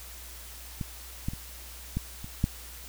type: clicks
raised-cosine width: 5 ms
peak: -19 / -17 / -26 / -16 / -26 / -11 dBFS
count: 6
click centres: 0.812 / 1.285 / 1.335 / 1.97 / 2.244 / 2.441 s
effects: added 60 Hz sine -46 dBFS peak until 2.88 s + white hiss -46 dBFS RMS until 2.88 s